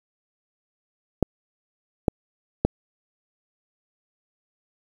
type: clicks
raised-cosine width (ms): 2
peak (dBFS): -4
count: 3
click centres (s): 1.227 / 2.082 / 2.65
effects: 7-bit